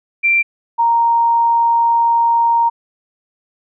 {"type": "tone pair in turn", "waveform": "sine", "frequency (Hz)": [2359, 931], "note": ["D7", "A#5"], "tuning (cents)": [7, -2], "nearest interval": "octave + major third", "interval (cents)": 1609, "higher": "first", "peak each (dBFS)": -10, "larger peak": "neither", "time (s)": [[0.23, 0.43], [0.78, 2.7]], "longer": "second", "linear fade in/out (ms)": 20, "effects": []}